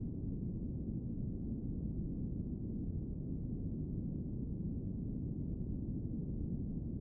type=low-pass noise; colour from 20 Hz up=white; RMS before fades=-40 dBFS; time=0-7 s; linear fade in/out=10 ms; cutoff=250 Hz; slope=24 dB/octave; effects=none